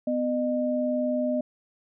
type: tone pair together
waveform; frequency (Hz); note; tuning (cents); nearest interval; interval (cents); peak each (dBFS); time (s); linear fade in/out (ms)
sine; 250.9 / 610; B3 / D#5; +28 / -34; octave + minor third; 1538; -26; 0.07-1.41; 5
effects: none